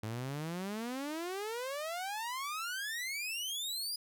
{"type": "exponential sweep", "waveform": "sawtooth", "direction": "up", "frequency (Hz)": [105.5, 4978], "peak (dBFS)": -33, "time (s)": [0.03, 3.96], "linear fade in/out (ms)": 5, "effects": []}